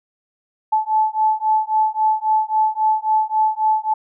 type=beating tone pair; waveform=sine; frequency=866 / 869.7 Hz; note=A5 / A5; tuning=-28 / -20 cents; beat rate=3.7 Hz; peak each=-18 dBFS; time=0.72-3.94 s; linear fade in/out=10 ms; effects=none